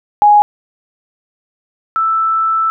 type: tone pair in turn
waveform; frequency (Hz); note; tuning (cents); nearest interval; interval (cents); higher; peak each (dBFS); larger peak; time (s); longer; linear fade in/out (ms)
sine; 830.6 / 1321.3; G#5 / E6; 0 / +4; minor sixth; 804; second; -4 / -11; first; 0.22-0.42 / 1.96-2.7; second; 0
effects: none